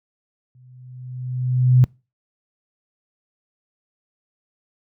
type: tone with exponential growth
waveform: sine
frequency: 126.4 Hz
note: B2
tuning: 41 cents sharp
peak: -7 dBFS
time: 0.55-1.84 s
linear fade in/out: 0 ms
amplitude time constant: 280 ms
effects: noise-tail reverb RT60 0.3 s tail -26 dB re dry + high-pass 80 Hz 12 dB/octave